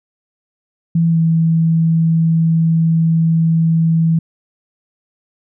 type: tone with pitch glide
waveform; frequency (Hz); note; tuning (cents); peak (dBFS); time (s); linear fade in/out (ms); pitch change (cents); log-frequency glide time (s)
sine; 166.2 to 163.44; E3 to E3; +15 to -14; -10; 0.95-4.19; 5; -29; 1.09-1.18
effects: none